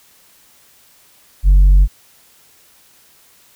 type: tone with tanh clipping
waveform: sine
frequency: 47 Hz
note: F#1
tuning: 28 cents sharp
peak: -6 dBFS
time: 1.43-1.88 s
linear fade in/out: 50 ms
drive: 2 dB
effects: white hiss -50 dBFS RMS until 3.55 s